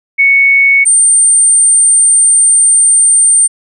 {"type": "tone pair in turn", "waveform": "sine", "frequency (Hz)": [2217, 8868], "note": ["C#7", "C#9"], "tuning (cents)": [0, 0], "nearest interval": "2 octaves", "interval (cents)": 2400, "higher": "second", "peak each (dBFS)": -4, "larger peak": "neither", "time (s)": [[0.18, 0.85], [0.85, 3.48]], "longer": "second", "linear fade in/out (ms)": 20, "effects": []}